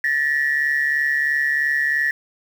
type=tone pair together; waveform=sine; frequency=1760 / 1903 Hz; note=A6 / A#6; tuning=0 / +35 cents; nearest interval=minor second; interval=135 cents; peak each=-19 dBFS; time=0.04-2.11 s; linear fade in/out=2 ms; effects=tanh soft clip ceiling -11 dBFS + 7-bit